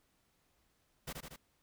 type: noise with echo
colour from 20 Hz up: pink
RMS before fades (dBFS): -42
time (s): 1.07-1.13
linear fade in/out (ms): 10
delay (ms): 78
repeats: 3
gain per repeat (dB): -3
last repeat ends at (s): 1.364
effects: pink hiss -75 dBFS RMS until 1.62 s